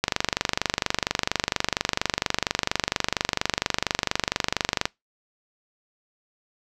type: click train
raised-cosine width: 0.2 ms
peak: -3 dBFS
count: 118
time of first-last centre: 0.04-4.855 s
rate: 24.3 Hz
effects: noise-tail reverb RT60 0.2 s tail -25 dB re dry